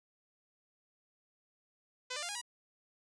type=tone with pitch steps; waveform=5% pulse; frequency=505 / 593.7 / 697.9 / 820.4 / 964.4 Hz; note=B4 / D5 / F5 / G#5 / B5; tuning=+39 / +19 / -1 / -21 / -41 cents; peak=-26 dBFS; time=2.1-2.415 s; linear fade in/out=10 ms; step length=63 ms; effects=resampled to 24000 Hz